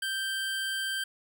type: tone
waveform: 25% pulse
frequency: 1568 Hz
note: G6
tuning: in tune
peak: -26 dBFS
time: 0.02-1.04 s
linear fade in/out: 5 ms
effects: none